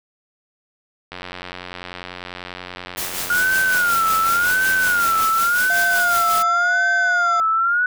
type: click train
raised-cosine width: 0.3 ms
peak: -15 dBFS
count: 373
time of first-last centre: 1.12-5.244 s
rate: 90.2 Hz
type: noise with tremolo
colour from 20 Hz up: white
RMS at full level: -25 dBFS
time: 2.97-6.43 s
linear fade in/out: 10 ms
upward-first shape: sine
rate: 5.4 Hz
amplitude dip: 50%
type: tone with vibrato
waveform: sine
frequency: 1422 Hz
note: F6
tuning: 31 cents sharp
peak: -15 dBFS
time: 3.3-7.86 s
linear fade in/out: 2 ms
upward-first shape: sine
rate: 0.9 Hz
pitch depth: 140 cents each way
type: harmonic tone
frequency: 698.5 Hz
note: F5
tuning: in tune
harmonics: 1 / 3 / 5 / 7 / 9 / 10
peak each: -24 / -40 / -40 / -39 / -46 / -42 dBFS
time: 5.7-7.4 s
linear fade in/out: 0 ms
effects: none